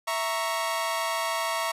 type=chord; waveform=sawtooth; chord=A# diminished; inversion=second; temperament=equal; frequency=659.3 / 932.3 / 1108.7 Hz; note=E5 / A#5 / C#6; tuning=0 / 0 / 0 cents; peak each=-27 dBFS; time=0.07-1.72 s; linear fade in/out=10 ms; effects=resampled to 32000 Hz